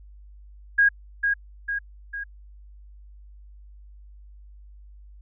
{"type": "tone with echo", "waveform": "sine", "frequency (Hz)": 1636, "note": "G#6", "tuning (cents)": -26, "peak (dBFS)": -14, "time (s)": [0.78, 0.89], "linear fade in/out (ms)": 10, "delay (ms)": 450, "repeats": 3, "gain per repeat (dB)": -5, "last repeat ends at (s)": 2.24, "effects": ["added 50 Hz sine -44 dBFS peak until 5.21 s"]}